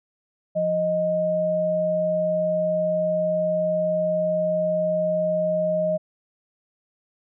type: tone pair together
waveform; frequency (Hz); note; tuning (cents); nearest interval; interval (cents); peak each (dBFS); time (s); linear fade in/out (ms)
sine; 174.61 / 622.2; F3 / D#5; 0 / 0; octave + minor seventh; 2200; -29 / -20; 0.55-5.98; 20
effects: none